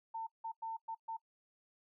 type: tone bursts at uneven times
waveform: sine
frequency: 901 Hz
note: A5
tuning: 41 cents sharp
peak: -38 dBFS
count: 5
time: 0.14-0.27 / 0.44-0.52 / 0.62-0.77 / 0.88-0.95 / 1.08-1.17 s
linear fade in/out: 10 ms
effects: noise-tail reverb RT60 0.1 s tail -23 dB re dry